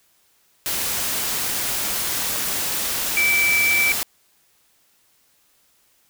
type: tone in noise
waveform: sine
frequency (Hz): 2319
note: D7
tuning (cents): -22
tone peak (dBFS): -16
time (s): 3.17-3.92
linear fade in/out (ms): 0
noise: white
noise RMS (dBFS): -24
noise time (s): 0.66-4.03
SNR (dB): +5
effects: white hiss -61 dBFS RMS until 6.09 s